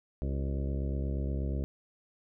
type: harmonic tone with a mistuned harmonic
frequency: 68.4 Hz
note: C#2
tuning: 23 cents flat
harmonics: 1 / 2 / 3 / 4 / 5 / 6 / 7 / 8 / 9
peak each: -31 / -37 / -41 / -43 / -45 / -47 / -48 / -49 / -50 dBFS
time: 0.22-1.64 s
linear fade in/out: 0 ms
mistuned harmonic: 6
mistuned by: -58 cents
effects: none